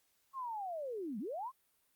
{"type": "linear two-way sweep", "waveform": "sine", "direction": "down then up", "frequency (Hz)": [1102, 190, 1102], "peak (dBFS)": -38, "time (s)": [0.33, 1.52], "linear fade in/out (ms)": 50, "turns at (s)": 1.19, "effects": ["white hiss -75 dBFS RMS until 1.95 s", "Opus 48 kbps"]}